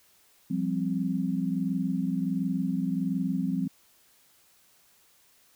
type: chord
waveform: sine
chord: F suspended second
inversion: none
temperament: equal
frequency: 174.61 / 196 / 261.6 Hz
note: F3 / G3 / C4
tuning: 0 / 0 / 0 cents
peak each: -30 dBFS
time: 0.5-3.68 s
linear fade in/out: 10 ms
effects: white hiss -62 dBFS RMS until 5.55 s